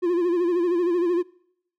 triangle tone with vibrato, 349.2 Hz, F4, in tune, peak -17 dBFS, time 0.02-1.23 s, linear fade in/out 20 ms, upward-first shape sine, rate 13 Hz, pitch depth 71 cents each way, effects noise-tail reverb RT60 0.7 s tail -24 dB re dry

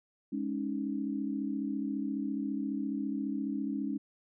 sine chord, Ab suspended fourth, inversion none, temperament just, 207.7 / 276.9 / 311.5 Hz, Ab3 / Db4 / Eb4, 0 / -2 / +2 cents, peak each -36 / -34 / -38 dBFS, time 0.32-3.98 s, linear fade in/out 10 ms, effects none

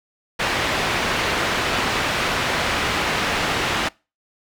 white low-pass noise, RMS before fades -22 dBFS, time 0.39-3.89 s, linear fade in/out 10 ms, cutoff 2500 Hz, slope 12 dB/octave, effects noise-tail reverb RT60 0.3 s tail -25 dB re dry

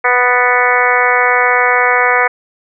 harmonic tone with a mistuned harmonic, 246.9 Hz, B3, in tune, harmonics 2 / 3 / 4 / 5 / 6 / 7 / 8 / 9, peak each -17 / -17 / -17 / -17 / -17 / -17 / -17 / -17 dBFS, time 0.04-2.28 s, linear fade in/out 10 ms, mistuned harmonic 7, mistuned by +25 cents, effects none

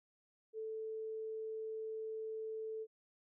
sine tone, 440 Hz, A4, in tune, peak -40 dBFS, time 0.53-2.87 s, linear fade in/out 50 ms, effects none

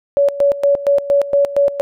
sine tone with tremolo, 565 Hz, C#5, 33 cents sharp, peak -9 dBFS, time 0.17-1.81 s, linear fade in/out 0 ms, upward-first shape square, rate 4.3 Hz, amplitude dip 80%, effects none

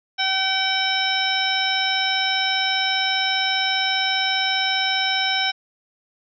harmonic tone, 765 Hz, G5, 42 cents flat, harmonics 1 / 2 / 3 / 4 / 5 / 7, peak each -26 / -26 / -26 / -26 / -26 / -26 dBFS, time 0.18-5.52 s, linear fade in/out 20 ms, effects none

